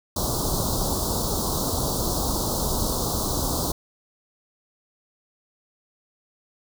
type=band-stop noise; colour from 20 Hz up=pink; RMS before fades=-25 dBFS; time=0.16-3.72 s; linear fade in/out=5 ms; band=1200 to 3900 Hz; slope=48 dB/octave; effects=none